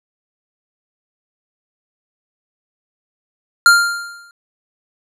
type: tone with exponential decay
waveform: square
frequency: 1396.9 Hz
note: F6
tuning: in tune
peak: -4 dBFS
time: 3.66-4.31 s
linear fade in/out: 1 ms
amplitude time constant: 140 ms
effects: low-pass 11000 Hz 12 dB/octave